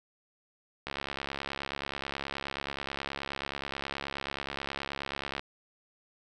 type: click train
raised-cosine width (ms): 0.3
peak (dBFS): -18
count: 315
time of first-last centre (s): 0.87-5.394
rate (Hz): 69.4
effects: none